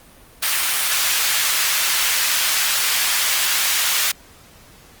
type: high-pass noise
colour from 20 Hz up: pink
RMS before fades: -19 dBFS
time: 0.42-4.12 s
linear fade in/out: 10 ms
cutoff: 1700 Hz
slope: 12 dB/octave
effects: pink hiss -47 dBFS RMS until 5 s + Opus 32 kbps